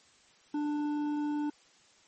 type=tone with hard clipping; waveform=triangle; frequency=295.7 Hz; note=D4; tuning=12 cents sharp; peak=-31 dBFS; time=0.54-1.5 s; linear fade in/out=5 ms; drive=11 dB; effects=white hiss -62 dBFS RMS until 2.07 s + MP3 32 kbps